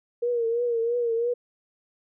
sine tone with vibrato, 470.2 Hz, A#4, 15 cents sharp, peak -22 dBFS, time 0.22-1.34 s, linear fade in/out 10 ms, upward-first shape triangle, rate 3 Hz, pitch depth 70 cents each way, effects none

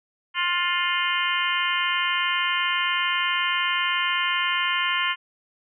harmonic tone with a mistuned harmonic, 352.4 Hz, F4, 16 cents sharp, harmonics 3 / 4 / 5 / 6 / 7 / 8 / 9, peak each -27 / -30 / -29 / -28 / -32 / -30 / -29 dBFS, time 0.34-5.16 s, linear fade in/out 50 ms, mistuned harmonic 9, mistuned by -59 cents, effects none

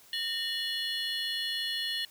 triangle tone cluster, 1831 / 2932 / 3412 / 4235 Hz, A#6 / F#7 / G#7 / C8, -32 / -16 / +46 / +20 cents, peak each -36 / -33 / -36 / -35 dBFS, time 0.13-2.05 s, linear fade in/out 2 ms, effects white hiss -57 dBFS RMS until 2.1 s

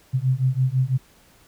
sine beating tone pair, 127.1 / 133.1 Hz, C3 / C3, -50 / +30 cents, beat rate 6 Hz, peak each -21 dBFS, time 0.13-0.98 s, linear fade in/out 20 ms, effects pink hiss -55 dBFS RMS until 1.47 s

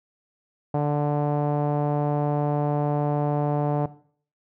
sawtooth tone with low-pass filter, 146.83 Hz, D3, in tune, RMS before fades -23 dBFS, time 0.74-3.86 s, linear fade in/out 5 ms, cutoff 740 Hz, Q 2.7, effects noise-tail reverb RT60 0.5 s tail -17 dB re dry

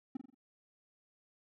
triangle tone with echo, 261.6 Hz, C4, in tune, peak -33 dBFS, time 0.15-0.17 s, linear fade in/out 5 ms, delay 44 ms, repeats 4, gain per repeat -7 dB, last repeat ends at 0.346 s, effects none

